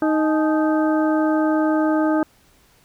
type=harmonic tone with a mistuned harmonic; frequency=311.1 Hz; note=D#4; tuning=in tune; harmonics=1 / 2 / 3 / 4 / 5; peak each=-17 / -23 / -27 / -29 / -31 dBFS; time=0.02-2.23 s; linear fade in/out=2 ms; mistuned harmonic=3; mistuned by=-140 cents; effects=pink hiss -56 dBFS RMS until 2.84 s